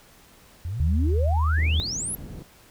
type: exponential sweep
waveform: sine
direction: up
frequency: 79.5 to 11660 Hz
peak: -27 dBFS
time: 0.65-2.15 s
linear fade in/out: 0 ms
type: tone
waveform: sine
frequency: 78.2 Hz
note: D#2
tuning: 9 cents sharp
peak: -19 dBFS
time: 0.8-1.8 s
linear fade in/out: 0 ms
type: low-pass noise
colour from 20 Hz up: white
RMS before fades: -38 dBFS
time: 1.57-2.43 s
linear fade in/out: 10 ms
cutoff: 200 Hz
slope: 12 dB/octave
effects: pink hiss -53 dBFS RMS until 2.7 s